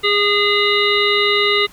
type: harmonic tone with a mistuned harmonic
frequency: 410 Hz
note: G#4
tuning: 22 cents flat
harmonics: 1 / 3 / 5 / 7 / 9 / 10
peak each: -18 / -21 / -18 / -21 / -21 / -23 dBFS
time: 0.03-1.67 s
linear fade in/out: 20 ms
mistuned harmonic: 10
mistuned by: -52 cents
effects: pink hiss -45 dBFS RMS until 1.72 s